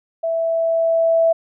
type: tone with level ramp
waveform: sine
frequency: 659.3 Hz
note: E5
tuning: in tune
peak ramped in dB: -18 to -11 dBFS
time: 0.23-1.33 s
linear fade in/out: 10 ms
effects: none